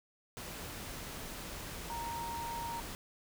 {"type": "tone in noise", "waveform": "sine", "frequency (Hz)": 932.3, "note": "A#5", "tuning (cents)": 0, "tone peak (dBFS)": -38, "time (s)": [1.9, 2.8], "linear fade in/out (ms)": 0, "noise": "pink", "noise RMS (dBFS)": -44, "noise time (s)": [0.37, 2.95], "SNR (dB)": 3, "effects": []}